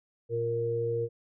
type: harmonic tone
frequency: 116.54 Hz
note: A#2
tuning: in tune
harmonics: 1 / 3 / 4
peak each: -34 / -40 / -28 dBFS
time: 0.29-1.09 s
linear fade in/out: 50 ms
effects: none